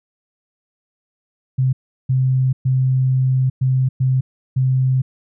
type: tone bursts at uneven times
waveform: sine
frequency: 130.2 Hz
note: C3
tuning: 8 cents flat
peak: -13 dBFS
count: 6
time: 1.58-1.73 / 2.09-2.53 / 2.65-3.5 / 3.61-3.89 / 4-4.21 / 4.56-5.02 s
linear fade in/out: 10 ms
effects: none